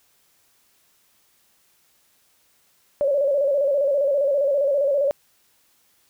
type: tone with vibrato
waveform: sine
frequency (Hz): 562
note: C#5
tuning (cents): +24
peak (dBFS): -17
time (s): 3.01-5.11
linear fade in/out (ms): 0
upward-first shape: square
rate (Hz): 15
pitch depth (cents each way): 62
effects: white hiss -62 dBFS RMS until 6.09 s